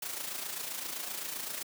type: noise with amplitude modulation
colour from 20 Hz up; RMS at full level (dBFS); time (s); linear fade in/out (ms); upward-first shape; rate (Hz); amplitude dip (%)
white; -36; 0.02-1.63; 5; sine; 27.7; 55
effects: high-pass 200 Hz 12 dB/octave